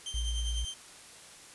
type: tone with tremolo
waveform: sawtooth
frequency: 3136 Hz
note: G7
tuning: in tune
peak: -31 dBFS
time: 0.06-0.74 s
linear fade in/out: 2 ms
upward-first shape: triangle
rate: 10 Hz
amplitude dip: 65%
type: tone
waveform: sine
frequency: 58.27 Hz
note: A#1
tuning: in tune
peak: -30 dBFS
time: 0.14-0.65 s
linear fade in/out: 5 ms
effects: white hiss -51 dBFS RMS until 1.54 s + resampled to 24000 Hz